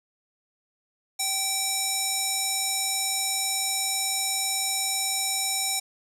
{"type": "tone with band-pass filter", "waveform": "square", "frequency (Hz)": 774, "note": "G5", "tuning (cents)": -22, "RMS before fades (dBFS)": -27, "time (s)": [1.19, 5.8], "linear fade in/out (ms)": 10, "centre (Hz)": 7900, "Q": 1.6, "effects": ["8-bit"]}